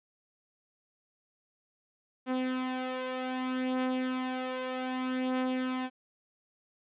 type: beating tone pair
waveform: sawtooth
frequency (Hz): 256.3 / 256.94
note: C4 / C4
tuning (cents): -36 / -31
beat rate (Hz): 0.64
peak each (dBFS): -28 / -32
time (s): 2.26-5.9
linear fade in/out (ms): 50
effects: resampled to 8000 Hz